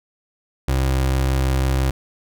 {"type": "tone", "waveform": "30% pulse", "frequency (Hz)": 66, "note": "C2", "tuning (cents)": 16, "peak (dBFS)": -14, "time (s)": [0.68, 1.91], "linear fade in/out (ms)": 5, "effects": []}